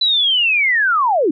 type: linear sweep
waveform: sine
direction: down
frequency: 4010 to 266.1 Hz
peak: -12 dBFS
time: 0.01-1.31 s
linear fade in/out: 5 ms
effects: none